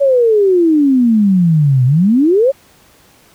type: exponential two-way sweep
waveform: sine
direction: down then up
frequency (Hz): 571 to 123 to 571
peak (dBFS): -7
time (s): 0-2.52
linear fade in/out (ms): 20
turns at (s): 1.85
effects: pink hiss -47 dBFS RMS until 3.34 s + high-pass 60 Hz 12 dB/octave